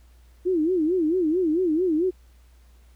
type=tone with vibrato; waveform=sine; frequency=337.9 Hz; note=E4; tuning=43 cents sharp; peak=-19 dBFS; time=0.45-2.11 s; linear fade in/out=20 ms; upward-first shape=sine; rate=4.5 Hz; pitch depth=190 cents each way; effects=added 60 Hz sine -50 dBFS peak until 2.95 s + pink hiss -63 dBFS RMS until 2.95 s

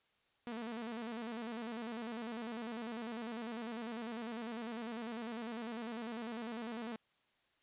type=tone with vibrato; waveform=sawtooth; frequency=230 Hz; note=A#3; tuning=23 cents flat; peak=-37 dBFS; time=0.47-6.96 s; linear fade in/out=0 ms; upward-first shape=square; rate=10 Hz; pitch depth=78 cents each way; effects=white hiss -75 dBFS RMS until 7.62 s + resampled to 8000 Hz

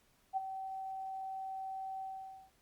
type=tone with ADSR envelope; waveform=sine; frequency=767 Hz; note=G5; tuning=38 cents flat; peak=-29 dBFS; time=0.33-2.51 s; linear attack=39 ms; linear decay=19 ms; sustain=-10 dB; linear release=500 ms; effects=pink hiss -71 dBFS RMS until 2.61 s + Opus 48 kbps

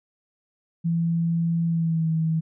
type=tone with pitch glide; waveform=sine; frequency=167.3 to 160.86 Hz; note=E3 to E3; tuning=+26 to -42 cents; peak=-20 dBFS; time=0.84-2.41 s; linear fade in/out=20 ms; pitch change=-68 cents; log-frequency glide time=1.66-2.09 s; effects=none

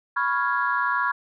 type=chord; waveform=sine; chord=C# dominant seventh; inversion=third; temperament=equal; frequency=987.8 / 1108.7 / 1396.9 / 1661.2 Hz; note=B5 / C#6 / E#6 / G#6; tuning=0 / 0 / 0 / 0 cents; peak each=-26 dBFS; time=0.16-1.12 s; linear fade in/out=10 ms; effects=tanh soft clip ceiling -11 dBFS

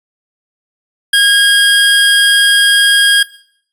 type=tone pair together; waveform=square; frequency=1633 / 3251 Hz; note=G#6 / G#7; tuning=-30 / -38 cents; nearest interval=octave; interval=1192 cents; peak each=-10 dBFS; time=1.13-3.23 s; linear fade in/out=5 ms; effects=noise-tail reverb RT60 0.6 s tail -19 dB re dry + resampled to 32000 Hz

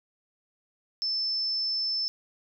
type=tone; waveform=sine; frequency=5280 Hz; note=E8; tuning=2 cents sharp; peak=-26 dBFS; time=1.02-2.08 s; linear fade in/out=0 ms; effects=none

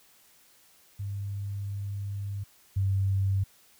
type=tone pair in turn; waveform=sine; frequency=100 / 97.21 Hz; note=G2 / G2; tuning=+35 / -14 cents; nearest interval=unison; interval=49 cents; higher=first; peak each=-31 / -23 dBFS; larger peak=second; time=0.99-2.44 / 2.76-3.44 s; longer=first; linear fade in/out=10 ms; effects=white hiss -60 dBFS RMS until 3.79 s

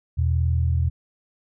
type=tone pair together; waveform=sine; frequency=81.86 / 122.8 Hz; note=E2 / B2; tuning=-12 / -9 cents; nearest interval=perfect fifth; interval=703 cents; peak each=-19 / -24 dBFS; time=0.17-0.9 s; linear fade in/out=20 ms; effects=none

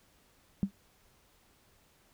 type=tone with exponential decay; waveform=sine; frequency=196.4 Hz; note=G3; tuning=4 cents sharp; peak=-21 dBFS; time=0.63-0.71 s; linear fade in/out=0 ms; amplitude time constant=17 ms; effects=pink hiss -66 dBFS RMS until 2.13 s

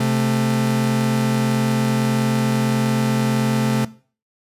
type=tone pair together; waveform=40% pulse; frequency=130.81 / 220 Hz; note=C3 / A3; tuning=0 / 0 cents; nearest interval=major sixth; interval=900 cents; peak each=-19 dBFS; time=0-3.85 s; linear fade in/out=5 ms; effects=noise-tail reverb RT60 0.4 s tail -18 dB re dry + resampled to 32000 Hz

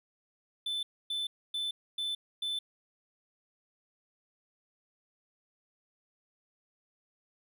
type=tone bursts; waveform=triangle; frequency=3520 Hz; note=A7; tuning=in tune; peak=-30 dBFS; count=5; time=0.66-2.59 s; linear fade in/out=5 ms; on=170 ms; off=270 ms; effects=none

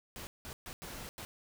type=noise bursts at uneven times; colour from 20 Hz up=pink; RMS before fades=-45 dBFS; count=5; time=0.16-0.27 / 0.45-0.53 / 0.66-0.73 / 0.82-1.09 / 1.18-1.25 s; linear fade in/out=0 ms; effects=none

